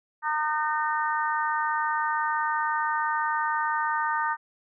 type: harmonic tone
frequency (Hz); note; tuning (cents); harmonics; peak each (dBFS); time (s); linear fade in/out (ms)
305.1; D#4; -34; 3 / 4 / 5 / 6; -27 / -29 / -31 / -33; 0.22-4.37; 50
effects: none